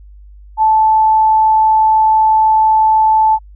sine tone, 874 Hz, A5, 12 cents flat, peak -7 dBFS, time 0.57-3.39 s, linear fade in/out 50 ms, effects added 50 Hz sine -35 dBFS peak until 3.55 s

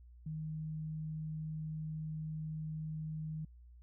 sine tone, 156.3 Hz, D#3, 8 cents sharp, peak -38 dBFS, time 0.26-3.45 s, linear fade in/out 5 ms, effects added 60 Hz sine -54 dBFS peak until 3.82 s

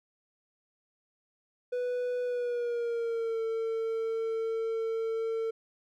triangle tone with pitch glide, 493.9 to 450.3 Hz, B4 to A4, 0 to +40 cents, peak -27 dBFS, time 1.72-5.51 s, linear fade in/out 10 ms, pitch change -160 cents, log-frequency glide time 2.24-3.4 s, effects none

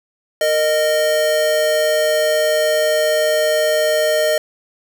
square tone pair together, 461.7 / 616.3 Hz, A#4 / D#5, -17 / -17 cents, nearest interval perfect fourth, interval 500 cents, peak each -23 / -15 dBFS, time 0.41-4.38 s, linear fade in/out 2 ms, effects none

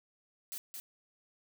blue noise with echo, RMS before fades -41 dBFS, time 0.52-0.58 s, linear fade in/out 0 ms, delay 220 ms, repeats 1, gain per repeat -3 dB, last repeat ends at 0.8 s, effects none

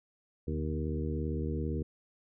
harmonic tone with a mistuned harmonic, 77.78 Hz, D#2, in tune, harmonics 1 / 2 / 3 / 4 / 5 / 6, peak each -34 / -37 / -39 / -40 / -41 / -42 dBFS, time 0.47-1.83 s, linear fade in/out 10 ms, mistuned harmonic 2, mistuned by -57 cents, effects none

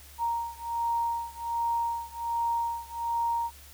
sine beating tone pair, 932.3 / 933.6 Hz, A#5 / A#5, 0 / +2 cents, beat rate 1.3 Hz, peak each -30 / -31 dBFS, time 0.18-3.51 s, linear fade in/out 50 ms, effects added 70 Hz sine -51 dBFS peak until 3.73 s + white hiss -52 dBFS RMS until 3.73 s

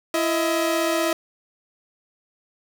sawtooth tone pair together, 334.9 / 633.7 Hz, E4 / D#5, +27 / +32 cents, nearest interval major seventh, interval 1105 cents, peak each -19 dBFS, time 0.14-1.13 s, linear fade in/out 2 ms, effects none

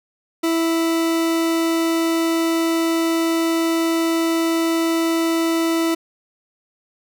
40% pulse tone, 329.6 Hz, E4, in tune, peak -16 dBFS, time 0.43-5.95 s, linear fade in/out 10 ms, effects none

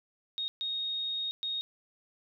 sine tone bursts at uneven times, 3729 Hz, A#7, in tune, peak -31 dBFS, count 3, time 0.38-0.48 / 0.61-1.31 / 1.43-1.61 s, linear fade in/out 0 ms, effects none

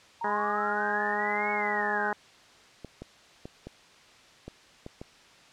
sine linear two-way sweep, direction up then down, 910 to 2217 to 1470 Hz, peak -31 dBFS, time 0.21-2.11 s, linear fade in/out 5 ms, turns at 1.51 s
harmonic tone, 207.7 Hz, G#3, in tune, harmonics 1 / 2 / 3 / 4 / 5 / 6 / 7 / 8 / 9, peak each -39 / -35 / -38 / -31 / -37 / -39 / -39 / -38 / -40 dBFS, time 0.24-2.13 s, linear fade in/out 2 ms
clicks, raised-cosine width 2 ms, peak -26 dBFS, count 7, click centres 2.847 / 3.02 / 3.455 / 3.67 / 4.48 / 4.864 / 5.015 s
effects white hiss -55 dBFS RMS until 5.52 s + low-pass 5000 Hz 12 dB/octave

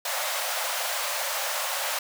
pink high-pass noise, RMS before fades -29 dBFS, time 0.05-1.99 s, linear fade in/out 5 ms, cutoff 530 Hz, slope 96 dB/octave, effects none

